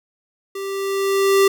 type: tone with level ramp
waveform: square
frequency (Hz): 392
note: G4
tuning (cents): 0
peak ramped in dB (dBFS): -27 to -11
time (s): 0.55-1.48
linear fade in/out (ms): 5
effects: none